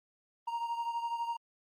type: beating tone pair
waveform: triangle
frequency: 932.3 / 944.3 Hz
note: A#5 / A#5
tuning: 0 / +22 cents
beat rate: 12 Hz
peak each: -32 / -38 dBFS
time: 0.47-1.37 s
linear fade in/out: 10 ms
effects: Opus 32 kbps